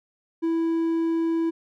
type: tone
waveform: triangle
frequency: 329.5 Hz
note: E4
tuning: 1 cent flat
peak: -19 dBFS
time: 0.42-1.51 s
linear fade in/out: 20 ms
effects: none